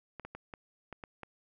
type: clicks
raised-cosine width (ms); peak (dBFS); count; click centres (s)
0.5; -28; 7; 0.197 / 0.25 / 0.35 / 0.538 / 0.927 / 1.038 / 1.233
effects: none